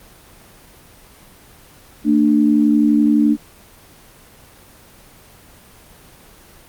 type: tone pair together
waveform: sine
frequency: 224.9 / 296.6 Hz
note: A3 / D4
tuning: +38 / +17 cents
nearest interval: perfect fourth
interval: 479 cents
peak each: -14 / -13 dBFS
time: 2.04-3.37 s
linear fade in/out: 50 ms
effects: pink hiss -45 dBFS RMS until 6.68 s + Opus 24 kbps